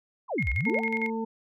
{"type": "exponential two-way sweep", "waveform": "sine", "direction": "down then up", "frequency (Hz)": [1162, 51.7, 893], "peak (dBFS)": -26, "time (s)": [0.28, 0.82], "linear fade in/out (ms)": 50, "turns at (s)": 0.5}
{"type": "tone with tremolo", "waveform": "sine", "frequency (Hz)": 2152, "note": "C7", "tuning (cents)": 48, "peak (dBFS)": -26, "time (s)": [0.38, 1.1], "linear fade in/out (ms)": 5, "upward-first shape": "square", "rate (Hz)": 11, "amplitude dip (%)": 75}
{"type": "harmonic tone", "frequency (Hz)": 224.6, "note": "A3", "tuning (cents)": 36, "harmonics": [1, 2, 4], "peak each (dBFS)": [-30, -33, -36], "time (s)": [0.66, 1.25], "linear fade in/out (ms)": 10}
{"effects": []}